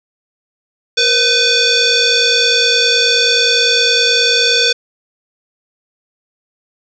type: tone with frequency modulation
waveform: sine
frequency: 523.3 Hz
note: C5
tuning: in tune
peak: -9 dBFS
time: 0.97-4.73 s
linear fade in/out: 10 ms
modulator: 997 Hz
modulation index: 5.1
effects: none